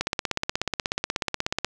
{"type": "click train", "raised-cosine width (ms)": 0.2, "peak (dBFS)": -7, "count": 28, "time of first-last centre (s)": [0.01, 1.646], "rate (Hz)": 16.5, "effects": []}